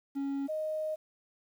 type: tone pair in turn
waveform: triangle / sine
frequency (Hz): 277.2 / 621.6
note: C#4 / D#5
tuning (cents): 0 / -2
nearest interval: octave + major second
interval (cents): 1398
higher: second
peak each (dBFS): -29 / -31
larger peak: first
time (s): 0.15-0.48 / 0.48-0.96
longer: second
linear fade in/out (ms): 20
effects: 10-bit